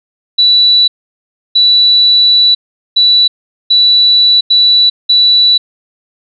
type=tone bursts at uneven times; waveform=sine; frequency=3950 Hz; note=B7; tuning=in tune; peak=-4 dBFS; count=6; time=0.38-0.88 / 1.55-2.55 / 2.96-3.28 / 3.7-4.41 / 4.5-4.9 / 5.09-5.58 s; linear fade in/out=10 ms; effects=none